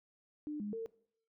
sine tone with pitch steps, 299.3 / 207.1 / 452.1 Hz, D4 / G#3 / A4, +33 / -5 / +47 cents, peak -37 dBFS, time 0.47-0.86 s, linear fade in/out 0 ms, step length 130 ms, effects noise-tail reverb RT60 0.6 s tail -20 dB re dry

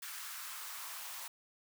white noise with high-pass filter sweep, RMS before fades -45 dBFS, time 0.02-1.28 s, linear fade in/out 5 ms, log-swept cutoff 1400 to 870 Hz, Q 2.1, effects none

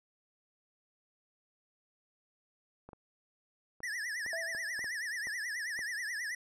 clicks, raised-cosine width 1 ms, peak -35 dBFS, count 9, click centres 2.89 / 2.932 / 3.804 / 4.263 / 4.549 / 4.792 / 4.843 / 5.271 / 5.791 s
square tone with vibrato, 1822 Hz, A#6, 40 cents flat, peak -36 dBFS, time 3.83-6.35 s, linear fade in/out 5 ms, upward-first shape triangle, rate 9.3 Hz, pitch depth 190 cents each way
sine tone with exponential decay, 659.3 Hz, E5, in tune, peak -36 dBFS, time 4.33-4.89 s, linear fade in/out 1 ms, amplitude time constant 120 ms
effects low-pass 10000 Hz 12 dB/octave

